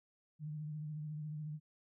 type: tone with vibrato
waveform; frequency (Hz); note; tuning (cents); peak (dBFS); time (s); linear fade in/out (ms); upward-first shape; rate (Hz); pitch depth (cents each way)
sine; 152; D#3; -40; -40; 0.39-1.6; 50; triangle; 14; 49
effects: none